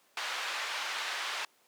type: band-pass noise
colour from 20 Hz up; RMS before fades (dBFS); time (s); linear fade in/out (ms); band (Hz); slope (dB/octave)
pink; -36; 0.17-1.45; 2; 1100 to 4100; 12
effects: pink hiss -66 dBFS RMS until 1.67 s + high-pass 400 Hz 12 dB/octave